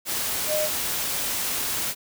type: tone in noise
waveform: sine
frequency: 612 Hz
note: D#5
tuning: 29 cents flat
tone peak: -23 dBFS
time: 0.47-0.69 s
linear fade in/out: 50 ms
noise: white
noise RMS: -27 dBFS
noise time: 0.05-1.95 s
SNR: +1 dB
effects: none